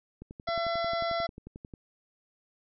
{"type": "click train", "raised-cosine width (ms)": 3, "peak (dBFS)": -30, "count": 18, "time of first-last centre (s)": [0.22, 1.738], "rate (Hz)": 11.2}
{"type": "harmonic tone", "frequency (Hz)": 675, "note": "E5", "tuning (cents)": 41, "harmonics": [1, 2, 3, 5, 6, 7, 8], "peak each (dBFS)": [-29, -35, -39, -43, -45, -46, -47], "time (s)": [0.47, 1.27], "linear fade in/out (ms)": 10}
{"effects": []}